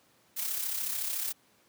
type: noise with amplitude modulation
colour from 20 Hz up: blue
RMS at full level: -31 dBFS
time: 0.36-1.33 s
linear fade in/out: 20 ms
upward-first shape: sine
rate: 33.8 Hz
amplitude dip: 50%
effects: pink hiss -65 dBFS RMS until 1.68 s + high-pass 150 Hz 12 dB/octave